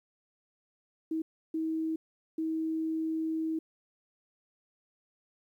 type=tone bursts at uneven times; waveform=sine; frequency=320 Hz; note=D#4; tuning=49 cents sharp; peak=-29 dBFS; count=3; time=1.11-1.22 / 1.54-1.96 / 2.38-3.59 s; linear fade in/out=5 ms; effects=11-bit